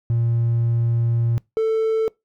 triangle tone pair in turn, 116.9 / 443.3 Hz, A#2 / A4, +5 / +13 cents, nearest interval octave + major seventh, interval 2308 cents, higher second, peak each -14 dBFS, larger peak neither, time 0.1-1.38 / 1.57-2.08 s, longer first, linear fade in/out 0 ms, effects noise-tail reverb RT60 0.2 s tail -25 dB re dry + tanh soft clip ceiling -11 dBFS

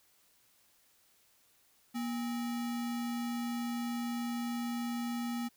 sine tone with sample-and-hold, 238.4 Hz, A#3, 39 cents sharp, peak -33 dBFS, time 1.94-5.49 s, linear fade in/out 20 ms, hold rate 1050 Hz, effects white hiss -68 dBFS RMS until 5.56 s

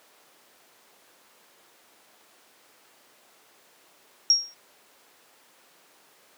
sine tone with exponential decay, 5588 Hz, F8, in tune, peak -12 dBFS, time 4.3-4.54 s, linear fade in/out 1 ms, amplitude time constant 51 ms, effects pink hiss -57 dBFS RMS until 6.37 s + high-pass 400 Hz 12 dB/octave

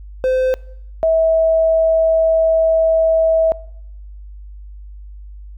triangle / sine tone pair in turn, 516 / 648.2 Hz, C5 / E5, -24 / -29 cents, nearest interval major third, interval 395 cents, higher second, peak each -11 dBFS, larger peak neither, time 0.24-0.54 / 1.03-3.52 s, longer second, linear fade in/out 0 ms, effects noise-tail reverb RT60 0.8 s tail -22 dB re dry + added 50 Hz sine -32 dBFS peak until 5.57 s

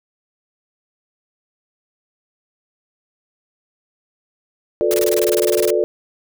sine chord, B half-diminished seventh, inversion second, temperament equal with one note detuned, 358.4 / 440 / 493.9 / 587.3 Hz, F4 / A4 / B4 / D5, +45 / 0 / 0 / 0 cents, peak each -19 / -18 / -24 / -20 dBFS, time 4.81-5.84 s, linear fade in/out 0 ms
white noise bursts, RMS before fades -24 dBFS, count 16, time 4.91-5.704 s, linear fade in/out 0 ms, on 29 ms, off 22 ms
effects none

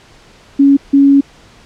sine tone bursts at uneven times, 278.4 Hz, C#4, 8 cents sharp, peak -4 dBFS, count 2, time 0.59-0.77 / 0.93-1.21 s, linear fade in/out 10 ms, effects pink hiss -43 dBFS RMS until 1.65 s + low-pass 6000 Hz 12 dB/octave

